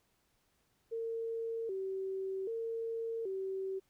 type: tone with vibrato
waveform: sine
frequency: 417.9 Hz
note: G#4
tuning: 11 cents sharp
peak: -35 dBFS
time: 0.91-3.8 s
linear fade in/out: 20 ms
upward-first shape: square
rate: 0.64 Hz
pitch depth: 150 cents each way
effects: pink hiss -75 dBFS RMS until 3.89 s